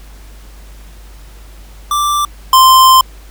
square tone pair in turn, 1174.7 / 1042.3 Hz, D6 / C6, 0 / -7 cents, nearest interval major second, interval 207 cents, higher first, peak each -12 / -4 dBFS, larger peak second, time 1.91-2.25 / 2.53-3.01 s, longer second, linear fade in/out 2 ms, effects added 50 Hz sine -33 dBFS peak until 3.3 s + pink hiss -43 dBFS RMS until 3.3 s

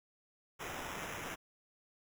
blue noise with sample-and-hold, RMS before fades -43 dBFS, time 0.59-1.36 s, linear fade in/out 20 ms, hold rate 4410 Hz, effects none

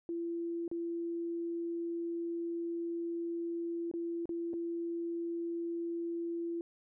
sine tone with dropouts, 338.5 Hz, E4, 46 cents sharp, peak -34 dBFS, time 0.09-6.61 s, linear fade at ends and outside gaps 1 ms, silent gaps 0.679-0.714 / 3.914-3.938 / 4.256-4.292 / 4.533-4.538 s, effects none

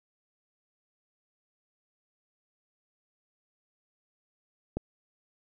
click, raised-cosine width 2 ms, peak -17 dBFS, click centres 4.77 s, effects none

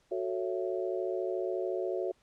sine chord, F# minor seventh, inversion none, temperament just, 370 / 444 / 555 / 666 Hz, F#4 / A4 / C#5 / E5, 0 / +16 / +2 / +18 cents, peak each -33 / -38 / -37 / -38 dBFS, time 0.11-2.12 s, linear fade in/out 10 ms, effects pink hiss -69 dBFS RMS until 2.22 s + low-pass 8000 Hz 12 dB/octave

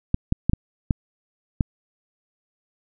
clicks, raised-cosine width 5 ms, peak -6 dBFS, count 6, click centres 0.144 / 0.324 / 0.496 / 0.534 / 0.908 / 1.608 s, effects none

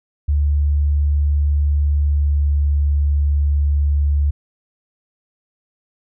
sine tone with pitch glide, 72.8 to 72.26 Hz, D2 to D2, -15 to -27 cents, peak -13 dBFS, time 0.28-4.31 s, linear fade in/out 10 ms, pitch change -12 cents, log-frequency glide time 2-2.51 s, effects none

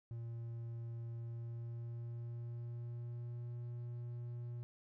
triangle tone with pitch glide, 116.54 to 119.82 Hz, A#2 to A#2, 0 to +48 cents, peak -40 dBFS, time 0.11-4.63 s, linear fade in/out 0 ms, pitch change +48 cents, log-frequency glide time 1.14-3.53 s, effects none

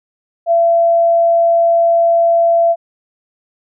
sine tone, 675 Hz, E5, 41 cents sharp, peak -8 dBFS, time 0.46-2.76 s, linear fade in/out 50 ms, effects none

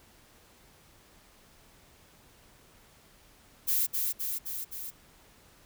violet noise with echo, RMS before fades -27 dBFS, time 3.67-3.87 s, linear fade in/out 20 ms, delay 260 ms, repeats 4, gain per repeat -3 dB, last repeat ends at 4.91 s, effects pink hiss -59 dBFS RMS until 5.65 s

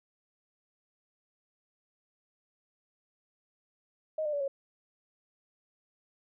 sine tone with pitch steps, 625 / 599.2 / 574.5 / 550.7 Hz, D#5 / D5 / D5 / C#5, +8 / +35 / -38 / -11 cents, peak -29 dBFS, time 4.18-4.48 s, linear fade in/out 5 ms, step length 75 ms, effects none

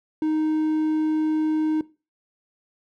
triangle tone, 311.1 Hz, D#4, in tune, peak -18 dBFS, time 0.22-1.81 s, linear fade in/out 2 ms, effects noise-tail reverb RT60 0.3 s tail -19 dB re dry

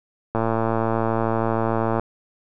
click train, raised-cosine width 1 ms, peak -8 dBFS, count 187, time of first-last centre 0.35-1.996 s, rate 113 Hz, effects none

